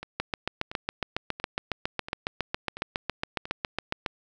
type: two click trains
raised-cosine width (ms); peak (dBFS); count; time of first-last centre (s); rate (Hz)
0.3; -21 / -11; 6 / 29; 0.03-3.455 / 0.2-4.062; 1.46 / 7.25
effects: none